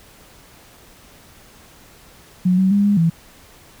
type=tone with pitch steps; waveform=sine; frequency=182 / 189.1 / 202.1 / 204 / 165.6 Hz; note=F#3 / F#3 / G#3 / G#3 / E3; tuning=-28 / +38 / -47 / -31 / +8 cents; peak=-12 dBFS; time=2.45-3.1 s; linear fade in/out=10 ms; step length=130 ms; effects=pink hiss -47 dBFS RMS until 3.8 s